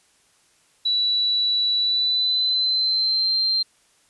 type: tone with pitch glide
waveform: sine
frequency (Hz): 3940 to 4155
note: B7 to C8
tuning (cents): -5 to -13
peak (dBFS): -18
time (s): 0.85-3.63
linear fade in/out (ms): 10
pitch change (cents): +92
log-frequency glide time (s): 1.78-3.36
effects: white hiss -60 dBFS RMS until 4.09 s + resampled to 24000 Hz

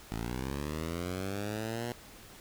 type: linear sweep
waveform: 10% pulse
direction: up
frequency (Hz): 53.7 to 121.1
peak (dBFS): -26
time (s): 0.12-1.92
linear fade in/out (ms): 0
effects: pink hiss -52 dBFS RMS until 2.4 s

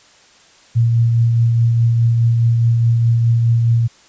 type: tone with tremolo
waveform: sine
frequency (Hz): 116.5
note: A#2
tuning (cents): -1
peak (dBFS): -9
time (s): 0.75-3.88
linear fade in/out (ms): 20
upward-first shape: triangle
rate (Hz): 4.8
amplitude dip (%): 30
effects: white hiss -48 dBFS RMS until 4.08 s + resampled to 16000 Hz

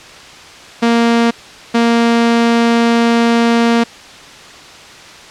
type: tone bursts at uneven times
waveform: sawtooth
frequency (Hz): 233.1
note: A#3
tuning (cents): 0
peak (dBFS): -5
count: 2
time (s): 0.82-1.31 / 1.74-3.84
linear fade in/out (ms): 10
effects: white hiss -35 dBFS RMS until 5.3 s + low-pass 5000 Hz 12 dB/octave

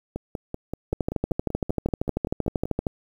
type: two click trains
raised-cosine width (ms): 2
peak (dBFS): -16 / -10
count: 14 / 26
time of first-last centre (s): 0.16-2.655 / 0.93-2.868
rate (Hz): 5.21 / 12.9
effects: 8-bit

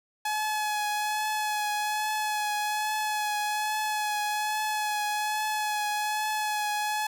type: tone with vibrato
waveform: sawtooth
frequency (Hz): 847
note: G#5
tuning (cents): +34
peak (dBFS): -23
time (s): 0.25-7.07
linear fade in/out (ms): 5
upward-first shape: triangle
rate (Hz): 1.2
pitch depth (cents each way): 23
effects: none

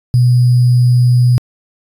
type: tone with sample-and-hold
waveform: sine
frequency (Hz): 123.5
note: B2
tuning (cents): 0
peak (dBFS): -6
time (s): 0.14-1.38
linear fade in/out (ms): 0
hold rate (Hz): 4900
effects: resampled to 32000 Hz

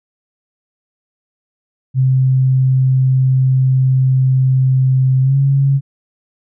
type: tone with pitch glide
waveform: sine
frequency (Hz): 130.81 to 137.63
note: C3 to C#3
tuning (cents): 0 to -12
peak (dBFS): -9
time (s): 1.94-5.81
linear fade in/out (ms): 50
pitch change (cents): +88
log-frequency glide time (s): 5.22-5.36
effects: none

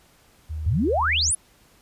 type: tone with vibrato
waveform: sine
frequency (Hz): 77.78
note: D#2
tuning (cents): 0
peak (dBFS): -27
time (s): 0.49-1.32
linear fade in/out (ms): 20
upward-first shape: sine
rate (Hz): 9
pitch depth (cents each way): 13
type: exponential sweep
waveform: sine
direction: up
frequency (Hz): 77 to 11000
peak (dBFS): -19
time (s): 0.66-1.35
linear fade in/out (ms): 5
effects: pink hiss -57 dBFS RMS until 1.81 s + resampled to 32000 Hz

